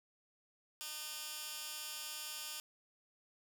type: tone with high-pass filter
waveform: 15% pulse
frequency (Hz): 304.8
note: D#4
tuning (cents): -36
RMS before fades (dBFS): -45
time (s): 0.81-2.6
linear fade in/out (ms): 0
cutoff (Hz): 3400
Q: 0.61
effects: none